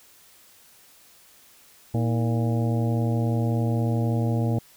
harmonic tone with a mistuned harmonic, 116.54 Hz, A#2, in tune, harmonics 1 / 2 / 3 / 4 / 5 / 6 / 7, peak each -22 / -28 / -32 / -34 / -36 / -38 / -39 dBFS, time 1.94-4.59 s, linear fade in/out 5 ms, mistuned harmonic 3, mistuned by -130 cents, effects white hiss -54 dBFS RMS until 4.76 s

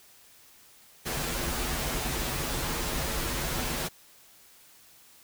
pink noise with comb filter, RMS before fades -31 dBFS, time 1.05-3.89 s, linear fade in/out 20 ms, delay 10 ms, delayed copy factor -0.75, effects white hiss -56 dBFS RMS until 5.23 s

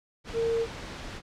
sine tone in noise, 458.6 Hz, A#4, 28 cents flat, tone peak -24 dBFS, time 0.33-0.67 s, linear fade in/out 50 ms, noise pink, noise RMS -39 dBFS, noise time 0.24-1.22 s, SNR +12 dB, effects low-pass 5000 Hz 12 dB/octave

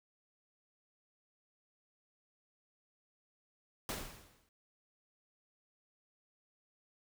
pink noise with exponential decay, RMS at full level -37 dBFS, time 3.89-4.49 s, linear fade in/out 1 ms, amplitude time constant 130 ms, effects none

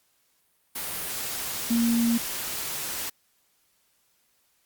sine tone in noise, 233.1 Hz, A#3, in tune, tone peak -20 dBFS, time 1.7-2.18 s, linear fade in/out 10 ms, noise white, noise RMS -32 dBFS, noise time 0.75-3.1 s, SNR +9 dB, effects white hiss -68 dBFS RMS until 4.65 s + Opus 48 kbps

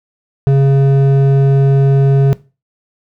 sine tone with hard clipping, 137.3 Hz, C#3, 16 cents flat, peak -8 dBFS, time 0.47-2.33 s, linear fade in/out 0 ms, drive 8 dB, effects noise-tail reverb RT60 0.3 s tail -19 dB re dry

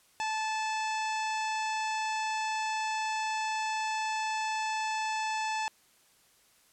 harmonic tone, 872 Hz, A5, 16 cents flat, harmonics 1 / 2 / 3 / 4 / 5 / 6 / 7 / 8 / 9, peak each -31 / -39 / -38 / -46 / -47 / -46 / -49 / -49 / -48 dBFS, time 0.2-5.68 s, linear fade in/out 0 ms, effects white hiss -64 dBFS RMS until 6.72 s + low-pass 12000 Hz 12 dB/octave

